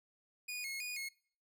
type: tone with vibrato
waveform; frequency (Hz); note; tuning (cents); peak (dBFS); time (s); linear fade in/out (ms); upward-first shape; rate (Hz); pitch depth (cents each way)
sawtooth; 2310; D7; -29; -36; 0.48-1.09; 10; square; 3.1; 110
effects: noise-tail reverb RT60 0.5 s tail -23 dB re dry